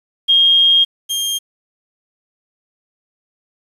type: tone pair in turn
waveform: sine / sawtooth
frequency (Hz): 3236 / 3208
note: G#7 / G7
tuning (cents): -46 / +39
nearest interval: unison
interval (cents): 15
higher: first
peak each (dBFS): -8 / -14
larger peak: first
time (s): 0.28-0.85 / 1.09-1.39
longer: first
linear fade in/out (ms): 20
effects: resampled to 32000 Hz + 7-bit